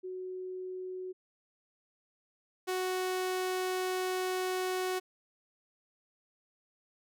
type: tone pair in turn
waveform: sine / sawtooth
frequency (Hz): 370 / 370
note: F#4 / F#4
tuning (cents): 0 / 0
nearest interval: unison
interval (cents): 0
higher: neither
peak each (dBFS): -37 / -27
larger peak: second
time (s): 0.03-1.13 / 2.67-5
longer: second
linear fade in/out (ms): 20
effects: none